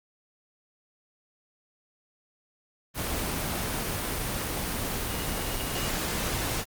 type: tone in noise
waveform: sine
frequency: 2862 Hz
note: F7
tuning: 42 cents sharp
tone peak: -39 dBFS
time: 5.07-5.91 s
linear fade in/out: 50 ms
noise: pink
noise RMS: -30 dBFS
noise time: 2.94-6.65 s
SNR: -12 dB
effects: Opus 24 kbps